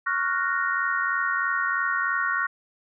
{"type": "chord", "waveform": "sine", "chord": "Gb major seventh", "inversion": "second", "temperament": "equal with one note detuned", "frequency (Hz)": [1108.7, 1396.9, 1480, 1858.2], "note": ["Db6", "F6", "Gb6", "Bb6"], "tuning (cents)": [0, 0, 0, -6], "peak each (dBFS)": -28, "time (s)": [0.06, 2.47], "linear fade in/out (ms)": 10, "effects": []}